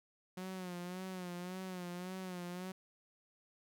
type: tone with vibrato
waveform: sawtooth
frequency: 181.8 Hz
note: F#3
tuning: 30 cents flat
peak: -38 dBFS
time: 0.37-2.72 s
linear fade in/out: 5 ms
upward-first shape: sine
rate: 1.8 Hz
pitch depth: 60 cents each way
effects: none